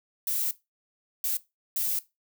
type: noise bursts at uneven times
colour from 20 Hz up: violet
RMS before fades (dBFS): -28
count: 3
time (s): 0.27-0.51 / 1.24-1.37 / 1.76-1.99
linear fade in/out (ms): 2
effects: noise-tail reverb RT60 0.2 s tail -17 dB re dry